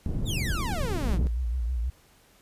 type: low-pass noise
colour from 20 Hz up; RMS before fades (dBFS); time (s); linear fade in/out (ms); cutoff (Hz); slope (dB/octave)
pink; -29; 0.06-1.27; 0; 240; 12
type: exponential sweep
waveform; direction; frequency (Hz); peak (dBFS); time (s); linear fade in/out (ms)
sawtooth; down; 3887 to 160.4; -28; 0.25-1.19; 50
type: tone with vibrato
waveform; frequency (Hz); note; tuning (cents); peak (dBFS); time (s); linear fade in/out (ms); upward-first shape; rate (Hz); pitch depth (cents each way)
sine; 60.2; B1; -44; -25; 1.05-1.9; 5; sine; 6.3; 120
effects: pink hiss -59 dBFS RMS until 2.41 s + resampled to 32000 Hz